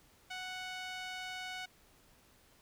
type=tone with band-pass filter; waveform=sawtooth; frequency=740 Hz; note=F#5; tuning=in tune; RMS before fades=-43 dBFS; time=0.3-1.66 s; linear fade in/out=10 ms; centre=2700 Hz; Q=0.89; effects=pink hiss -65 dBFS RMS until 2.61 s